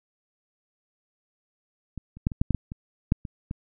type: clicks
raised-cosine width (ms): 5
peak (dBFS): -22 / -30 / -9 / -22 / -9 / -9 / -12 / -22 / -7 / -22 / -19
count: 11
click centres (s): 1.977 / 2.17 / 2.269 / 2.318 / 2.415 / 2.507 / 2.547 / 2.719 / 3.121 / 3.252 / 3.511
effects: none